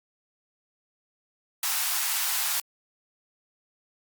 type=high-pass noise; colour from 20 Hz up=white; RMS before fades=-27 dBFS; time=1.63-2.6 s; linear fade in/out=2 ms; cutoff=720 Hz; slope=48 dB/octave; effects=Opus 48 kbps